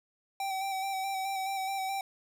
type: tone with vibrato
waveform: square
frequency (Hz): 773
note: G5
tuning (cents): -24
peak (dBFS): -32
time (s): 0.4-2.01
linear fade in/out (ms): 2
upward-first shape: square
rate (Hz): 4.7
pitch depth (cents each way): 23
effects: none